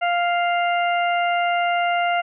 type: harmonic tone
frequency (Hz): 698.5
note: F5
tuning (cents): 0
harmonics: 1 / 2 / 3 / 4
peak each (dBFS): -19 / -26 / -27 / -30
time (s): 0.01-2.22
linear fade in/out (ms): 20
effects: none